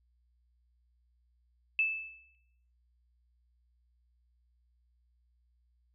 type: tone with exponential decay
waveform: sine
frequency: 2628 Hz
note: E7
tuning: 6 cents flat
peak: -23 dBFS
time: 1.79-2.35 s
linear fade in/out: 1 ms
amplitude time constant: 120 ms
effects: noise-tail reverb RT60 0.8 s tail -21 dB re dry + added 60 Hz sine -68 dBFS peak until 5.94 s